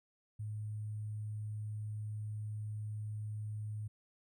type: tone with sample-and-hold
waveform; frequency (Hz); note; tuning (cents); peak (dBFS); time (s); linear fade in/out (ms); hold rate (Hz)
sine; 106.4; G#2; +42; -38; 0.39-3.88; 10; 8820
effects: none